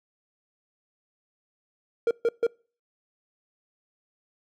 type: tone bursts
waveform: triangle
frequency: 465.3 Hz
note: A#4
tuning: 3 cents flat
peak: -17 dBFS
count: 3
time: 2.07-2.467 s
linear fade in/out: 2 ms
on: 39 ms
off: 140 ms
effects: noise-tail reverb RT60 0.4 s tail -26 dB re dry